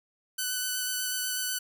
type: tone with vibrato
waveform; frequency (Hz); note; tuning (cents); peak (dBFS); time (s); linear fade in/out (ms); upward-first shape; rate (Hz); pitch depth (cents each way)
5% pulse; 1500; F#6; +23; -18; 0.38-1.59; 10; square; 8.1; 10
effects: none